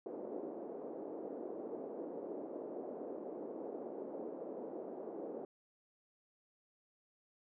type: band-pass noise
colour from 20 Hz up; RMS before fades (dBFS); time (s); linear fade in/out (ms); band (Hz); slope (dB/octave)
white; -45; 0.06-5.45; 2; 280 to 530; 24
effects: none